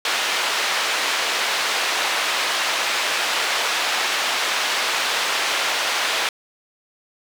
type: band-pass noise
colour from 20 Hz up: white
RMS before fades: -22 dBFS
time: 0.05-6.29 s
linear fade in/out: 2 ms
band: 560 to 3600 Hz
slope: 12 dB/octave
effects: none